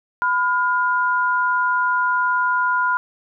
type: tone pair together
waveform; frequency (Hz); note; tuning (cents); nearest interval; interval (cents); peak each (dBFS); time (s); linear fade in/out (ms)
sine; 1000 / 1418.7; B5 / F6; +21 / +27; tritone; 606; -19; 0.22-2.97; 0
effects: none